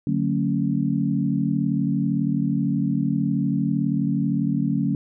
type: chord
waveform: sine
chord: D major seventh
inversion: none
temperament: equal with one note detuned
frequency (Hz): 146.83 / 185 / 224.5 / 277.2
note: D3 / F#3 / A3 / C#4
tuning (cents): 0 / 0 / +35 / 0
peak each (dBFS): -25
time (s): 0.07-4.95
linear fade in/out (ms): 2
effects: none